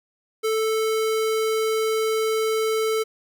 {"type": "tone", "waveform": "square", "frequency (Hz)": 440, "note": "A4", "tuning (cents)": 0, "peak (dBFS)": -21, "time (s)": [0.43, 3.04], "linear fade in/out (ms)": 20, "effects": []}